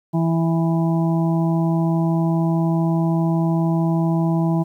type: harmonic tone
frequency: 164.81 Hz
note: E3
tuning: in tune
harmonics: 1 / 2 / 4 / 5 / 6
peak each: -17 / -23 / -29 / -31 / -33 dBFS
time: 0.13-4.64 s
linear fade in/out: 20 ms
effects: 9-bit